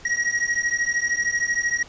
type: beating tone pair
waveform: square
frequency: 1893 / 1906 Hz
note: A#6 / A#6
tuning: +26 / +38 cents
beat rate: 13 Hz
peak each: -25 / -24 dBFS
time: 0.05-1.83 s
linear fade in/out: 5 ms
effects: pink hiss -46 dBFS RMS until 1.88 s + resampled to 16000 Hz